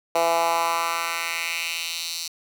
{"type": "tone with high-pass filter sweep", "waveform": "10% pulse", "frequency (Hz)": 167.4, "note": "E3", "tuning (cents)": 27, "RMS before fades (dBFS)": -25, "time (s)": [0.15, 2.28], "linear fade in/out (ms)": 5, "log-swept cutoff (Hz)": [600, 4700], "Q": 2.1, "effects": []}